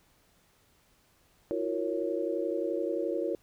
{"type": "chord", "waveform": "sine", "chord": "F# dominant seventh", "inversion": "third", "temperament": "equal with one note detuned", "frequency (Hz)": [329.6, 361.1, 466.2, 554.4], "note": ["E4", "F#4", "A#4", "C#5"], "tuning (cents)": [0, -42, 0, 0], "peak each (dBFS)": -34, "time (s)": [1.51, 3.35], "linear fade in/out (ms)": 0, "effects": ["pink hiss -66 dBFS RMS until 3.42 s"]}